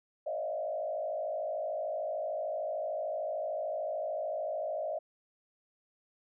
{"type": "tone with frequency modulation", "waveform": "sine", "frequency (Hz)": 625, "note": "D#5", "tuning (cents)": 8, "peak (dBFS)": -32, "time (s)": [0.26, 4.99], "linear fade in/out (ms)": 10, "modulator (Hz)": 53.4, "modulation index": 1.2, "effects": []}